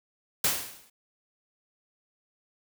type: noise with exponential decay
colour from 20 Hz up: white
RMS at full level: -22 dBFS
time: 0.44-0.9 s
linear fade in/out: 5 ms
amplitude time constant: 100 ms
effects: none